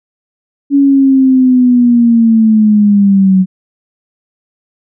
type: linear sweep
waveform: sine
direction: down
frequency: 282.7 to 185 Hz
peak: -4 dBFS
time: 0.7-3.46 s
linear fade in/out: 50 ms
effects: none